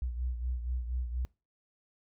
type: beating tone pair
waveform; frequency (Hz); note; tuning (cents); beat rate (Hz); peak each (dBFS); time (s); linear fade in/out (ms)
sine; 61.1 / 65.3; B1 / C2; -18 / -3; 4.2; -32 / -40; 0.02-1.25; 0
effects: noise-tail reverb RT60 0.3 s tail -24 dB re dry